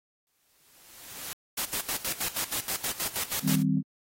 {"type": "noise with exponential growth", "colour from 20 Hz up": "white", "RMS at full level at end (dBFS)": -36, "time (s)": [0.27, 1.33], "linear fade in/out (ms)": 0, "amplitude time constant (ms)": 230}
{"type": "noise with tremolo", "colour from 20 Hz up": "white", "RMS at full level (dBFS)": -30, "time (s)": [1.57, 3.63], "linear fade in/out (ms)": 10, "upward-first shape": "square", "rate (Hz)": 6.3, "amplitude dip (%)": 80}
{"type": "chord", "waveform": "sine", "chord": "C minor", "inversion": "first", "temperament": "just", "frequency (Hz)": [156.98, 196.22, 261.6], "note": ["Eb3", "G3", "C4"], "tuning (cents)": [16, 2, 0], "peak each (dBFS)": -27, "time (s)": [3.42, 3.83], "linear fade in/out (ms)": 50}
{"effects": ["AAC 48 kbps"]}